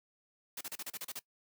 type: noise bursts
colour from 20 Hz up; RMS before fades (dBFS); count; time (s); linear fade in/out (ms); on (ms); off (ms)
white; -41; 9; 0.57-1.193; 5; 39; 34
effects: noise-tail reverb RT60 0.1 s tail -21 dB re dry + high-pass 150 Hz 12 dB/octave